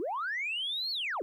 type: linear two-way sweep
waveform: sine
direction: up then down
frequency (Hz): 300.2 to 4435 to 300.2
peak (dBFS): -30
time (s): 0-1.22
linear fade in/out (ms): 0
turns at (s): 0.91
effects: tanh soft clip ceiling -27 dBFS + 12-bit